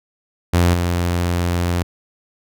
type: tone with level steps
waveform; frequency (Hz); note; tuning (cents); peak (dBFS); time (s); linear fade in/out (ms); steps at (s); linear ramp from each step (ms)
sawtooth; 87.31; F2; 0; -8 / -13; 0.53-1.83; 10; 0.74; 2
effects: none